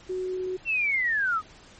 sine tone, 370 Hz, F#4, in tune, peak -27 dBFS, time 0.09-0.57 s, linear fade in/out 10 ms
sine linear sweep, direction down, 2733 to 1216 Hz, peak -22 dBFS, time 0.65-1.42 s, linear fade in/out 50 ms
effects pink hiss -51 dBFS RMS until 1.79 s + MP3 32 kbps

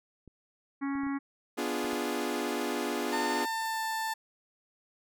clicks, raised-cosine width 3 ms, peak -38 dBFS, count 6, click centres 0.277 / 0.954 / 1.035 / 1.067 / 1.845 / 1.932 s
harmonic tone, 277.2 Hz, C#4, in tune, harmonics 1 / 3 / 4 / 5 / 6 / 7 / 8, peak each -30 / -44 / -42 / -47 / -48 / -46 / -51 dBFS, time 0.81-1.19 s, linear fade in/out 20 ms
sawtooth chord, B diminished seventh, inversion none, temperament equal, 246.9 / 293.7 / 349.2 / 415.3 Hz, B3 / D4 / F4 / Ab4, 0 / 0 / 0 / 0 cents, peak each -32 dBFS, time 1.57-3.46 s, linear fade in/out 20 ms
30% pulse tone with pitch glide, 900 to 887.6 Hz, A5 to A5, +39 to +15 cents, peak -28 dBFS, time 3.12-4.14 s, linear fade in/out 10 ms, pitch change -24 cents, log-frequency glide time 3.4-3.83 s
effects none

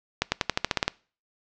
accelerating click train, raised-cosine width 0.2 ms, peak -4 dBFS, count 10, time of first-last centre 0.22-0.88 s, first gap 100 ms, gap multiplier 0.92, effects noise-tail reverb RT60 0.4 s tail -24 dB re dry + low-pass 6000 Hz 12 dB/octave

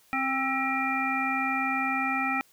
harmonic tone with a mistuned harmonic, 264.8 Hz, C4, 21 cents sharp, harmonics 1 / 3 / 5 / 7 / 9, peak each -32 / -31 / -31 / -34 / -30 dBFS, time 0.13-2.41 s, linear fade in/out 0 ms, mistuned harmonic 7, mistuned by +51 cents, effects white hiss -61 dBFS RMS until 2.52 s

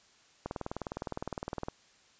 click train, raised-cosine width 1 ms, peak -21 dBFS, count 25, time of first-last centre 0.46-1.684 s, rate 19.6 Hz, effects white hiss -63 dBFS RMS until 2.19 s + resampled to 16000 Hz

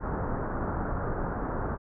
pink low-pass noise, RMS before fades -31 dBFS, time 0-1.78 s, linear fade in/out 50 ms, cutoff 1500 Hz, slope 48 dB/octave, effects none

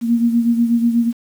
sine beating tone pair, 233.1 / 241.3 Hz, A#3 / B3, 0 / -40 cents, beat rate 8.2 Hz, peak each -13 / -20 dBFS, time 0.01-1.13 s, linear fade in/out 50 ms, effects 7-bit

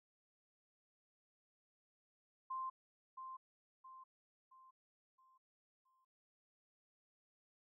sine tone with echo, 1046.5 Hz, C6, in tune, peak -40 dBFS, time 2.5-2.7 s, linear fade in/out 10 ms, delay 670 ms, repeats 5, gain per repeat -7 dB, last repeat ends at 6.05 s, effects none

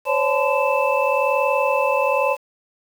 sine tone cluster, 523 / 564 / 867 / 1021 / 2639 Hz, C5 / C#5 / A5 / C6 / E7, -1 / +30 / -26 / -43 / +1 cents, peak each -22 / -21 / -24 / -23 / -25 dBFS, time 0.05-2.37 s, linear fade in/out 50 ms, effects 7-bit

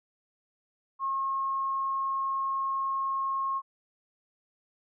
sine tone, 1081 Hz, C#6, 44 cents flat, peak -27 dBFS, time 0.99-3.62 s, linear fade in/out 50 ms, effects none

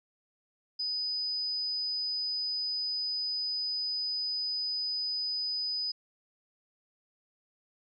sine tone, 4990 Hz, D#8, 4 cents sharp, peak -30 dBFS, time 0.79-5.92 s, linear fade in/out 10 ms, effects none

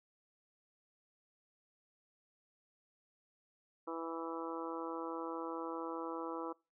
harmonic tone, 164.81 Hz, E3, in tune, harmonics 2 / 3 / 4 / 5 / 6 / 7 / 8, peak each -43 / -44 / -52 / -50 / -47 / -48 / -49 dBFS, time 3.87-6.53 s, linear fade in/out 10 ms, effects noise-tail reverb RT60 0.3 s tail -26 dB re dry

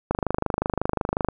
click train, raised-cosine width 1 ms, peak -8 dBFS, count 31, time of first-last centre 0.11-1.286 s, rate 25.5 Hz, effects none

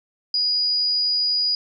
sine tone, 4906 Hz, D#8, 25 cents flat, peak -18 dBFS, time 0.34-1.55 s, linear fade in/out 2 ms, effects none

